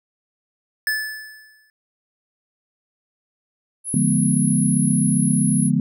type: tone with exponential decay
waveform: square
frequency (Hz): 1736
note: A6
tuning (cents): -24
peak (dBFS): -18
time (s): 0.87-1.7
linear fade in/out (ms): 1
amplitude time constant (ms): 180
type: tone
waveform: sine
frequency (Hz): 10548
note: E9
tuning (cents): 0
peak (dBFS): -24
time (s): 3.84-5.71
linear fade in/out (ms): 50
type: chord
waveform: sine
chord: D diminished seventh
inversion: none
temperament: equal with one note detuned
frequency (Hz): 146.83 / 174.61 / 211.9 / 246.9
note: D3 / F3 / Ab3 / Cb4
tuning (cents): 0 / 0 / +35 / 0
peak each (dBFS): -21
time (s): 3.94-5.8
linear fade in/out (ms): 2
effects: none